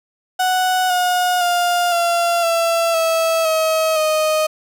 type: tone with pitch steps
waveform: 35% pulse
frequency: 740 / 721.8 / 704.1 / 686.9 / 670 / 653.6 / 637.5 / 621.9 Hz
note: F#5 / F#5 / F5 / F5 / E5 / E5 / D#5 / D#5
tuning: 0 / -43 / +14 / -29 / +28 / -15 / +42 / -1 cents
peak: -13 dBFS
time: 0.39-4.47 s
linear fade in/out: 10 ms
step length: 510 ms
effects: none